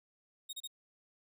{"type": "tone bursts", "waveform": "sawtooth", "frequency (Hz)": 3744, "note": "A#7", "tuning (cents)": 7, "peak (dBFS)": -37, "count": 3, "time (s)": [0.49, 0.675], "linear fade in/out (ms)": 10, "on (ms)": 41, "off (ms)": 31, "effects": []}